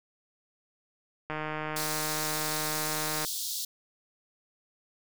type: click train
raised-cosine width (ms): 0.5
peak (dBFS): -19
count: 301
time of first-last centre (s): 1.3-3.248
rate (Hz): 154
type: high-pass noise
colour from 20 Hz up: pink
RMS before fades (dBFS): -34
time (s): 1.76-3.65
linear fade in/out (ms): 5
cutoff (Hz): 3600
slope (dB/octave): 48
effects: none